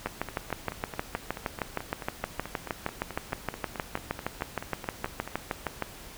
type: two click trains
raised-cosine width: 0.5 ms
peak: -21 / -13 dBFS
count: 25 / 38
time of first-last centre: 0.07-5.276 / 0.06-5.823 s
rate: 4.61 / 6.42 Hz
effects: pink hiss -46 dBFS RMS until 6.17 s